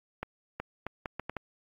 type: accelerating click train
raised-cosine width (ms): 0.5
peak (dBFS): -19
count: 7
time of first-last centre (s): 0.23-1.367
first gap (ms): 370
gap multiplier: 0.72
effects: AAC 32 kbps